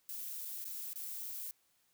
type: noise with dropouts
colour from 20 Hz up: violet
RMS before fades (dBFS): -43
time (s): 0.09-1.51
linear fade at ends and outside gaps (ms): 0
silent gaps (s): 0.45-0.454 / 0.643-0.653 / 0.932-0.958
effects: white hiss -74 dBFS RMS until 1.93 s